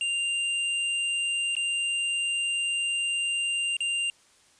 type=tone with dropouts; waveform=square; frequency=2789 Hz; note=F7; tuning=3 cents flat; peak=-26 dBFS; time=0.01-4.1 s; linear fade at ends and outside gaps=1 ms; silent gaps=1.552-1.566 / 3.768-3.805 s; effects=white hiss -60 dBFS RMS until 4.59 s + resampled to 22050 Hz